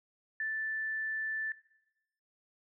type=tone; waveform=sine; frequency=1760 Hz; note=A6; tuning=in tune; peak=-32 dBFS; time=0.4-1.52 s; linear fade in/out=2 ms; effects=noise-tail reverb RT60 0.9 s tail -19 dB re dry